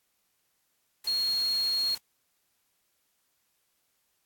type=tone in noise; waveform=sine; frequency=4287 Hz; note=C8; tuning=41 cents sharp; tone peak=-25 dBFS; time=1.07-1.95 s; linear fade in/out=5 ms; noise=white; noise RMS=-43 dBFS; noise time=1.04-1.98 s; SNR=+15 dB; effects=white hiss -74 dBFS RMS until 4.25 s + AAC 64 kbps